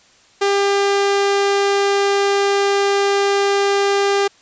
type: tone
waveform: sawtooth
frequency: 399.4 Hz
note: G4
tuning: 32 cents sharp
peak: -10 dBFS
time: 0.41-4.28 s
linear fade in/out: 10 ms
effects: white hiss -51 dBFS RMS until 4.41 s + resampled to 16000 Hz